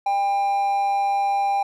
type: tone with amplitude modulation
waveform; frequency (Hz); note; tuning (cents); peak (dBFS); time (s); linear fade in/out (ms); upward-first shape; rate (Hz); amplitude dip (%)
triangle; 798; G5; +31; -15; 0.06-1.63; 5; sine; 199; 35
effects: none